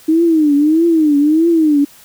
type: tone with vibrato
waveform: sine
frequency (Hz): 311.1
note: D#4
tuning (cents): 0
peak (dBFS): -8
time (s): 0.08-1.85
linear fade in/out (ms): 10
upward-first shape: triangle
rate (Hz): 1.6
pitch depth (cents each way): 170
effects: white hiss -43 dBFS RMS until 2.04 s